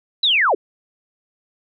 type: linear sweep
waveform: sine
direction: down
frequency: 4032 to 320.3 Hz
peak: -13 dBFS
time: 0.23-0.55 s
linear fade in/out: 5 ms
effects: none